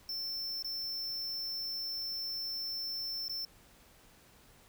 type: tone with dropouts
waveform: square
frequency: 5350 Hz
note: E8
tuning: 25 cents sharp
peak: -36 dBFS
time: 0.09-3.45 s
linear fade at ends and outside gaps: 2 ms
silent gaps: 0.625-0.645 / 3.282-3.295 s
effects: pink hiss -61 dBFS RMS until 4.68 s